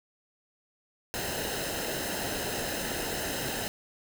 pink noise with comb filter, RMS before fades -33 dBFS, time 1.14-3.68 s, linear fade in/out 0 ms, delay 0.87 ms, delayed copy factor -0.65, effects none

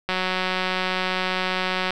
click train, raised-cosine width 0.3 ms, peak -8 dBFS, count 337, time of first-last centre 0.09-1.906 s, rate 185 Hz, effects none

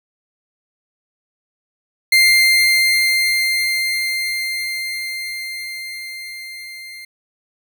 30% pulse tone with level ramp, 2099 Hz, C7, 5 cents sharp, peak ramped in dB -6 to -30 dBFS, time 2.12-7.05 s, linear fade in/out 5 ms, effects none

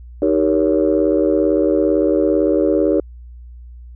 sine chord, Eb dominant seventh, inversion none, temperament just, 311.1 / 388.9 / 466.7 / 560 Hz, Eb4 / G4 / Bb4 / Db5, 0 / -14 / +2 / +18 cents, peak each -16 / -17 / -19 / -18 dBFS, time 0.22-3 s, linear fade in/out 2 ms, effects tanh soft clip ceiling -4 dBFS + added 60 Hz sine -34 dBFS peak until 3.95 s

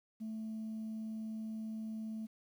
sine tone, 219.8 Hz, A3, 2 cents flat, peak -37 dBFS, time 0.2-2.27 s, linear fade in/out 20 ms, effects tanh soft clip ceiling -37 dBFS + 11-bit

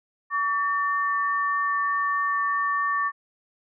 sine tone pair together, 1139 / 1799.2 Hz, C#6 / A6, +47 / +38 cents, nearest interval minor sixth, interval 791 cents, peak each -23 / -27 dBFS, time 0.3-3.12 s, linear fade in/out 50 ms, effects none

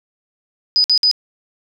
sine tone bursts, 4978 Hz, D#8, in tune, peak -10 dBFS, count 3, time 0.76-1.113 s, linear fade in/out 0 ms, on 81 ms, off 55 ms, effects none

